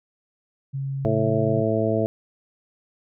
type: tone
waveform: sine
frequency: 136.6 Hz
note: C#3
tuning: 25 cents flat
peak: -25 dBFS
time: 0.73-1.63 s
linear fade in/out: 20 ms
type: harmonic tone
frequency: 110 Hz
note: A2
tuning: in tune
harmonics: 1 / 2 / 3 / 4 / 5 / 6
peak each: -26 / -27 / -27 / -26 / -28 / -25 dBFS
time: 1.05-2.06 s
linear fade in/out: 0 ms
effects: none